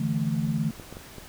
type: chord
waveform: sine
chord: D suspended second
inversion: none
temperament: equal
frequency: 146.83 / 164.81 / 220 Hz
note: D3 / E3 / A3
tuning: 0 / 0 / 0 cents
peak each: -28 dBFS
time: 0-0.71 s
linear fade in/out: 5 ms
type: clicks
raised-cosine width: 2 ms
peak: -26 dBFS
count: 4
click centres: 0.798 / 0.926 / 0.969 / 1.183 s
effects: pink hiss -46 dBFS RMS until 1.28 s